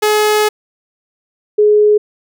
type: tone pair in turn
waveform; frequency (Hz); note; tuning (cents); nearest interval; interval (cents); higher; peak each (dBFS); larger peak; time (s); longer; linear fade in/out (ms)
sawtooth / sine; 424.1 / 420; G#4 / G#4; +36 / +19; unison; 17; first; -6; neither; 0.02-0.49 / 1.58-1.98; first; 10
effects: none